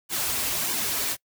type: noise with flanger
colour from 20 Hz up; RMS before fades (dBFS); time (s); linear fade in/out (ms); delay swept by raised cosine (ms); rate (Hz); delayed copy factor
white; -27; 0.09-1.17; 50; 1.5 to 5.9; 1.6; -0.8
effects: noise-tail reverb RT60 0.1 s tail -25 dB re dry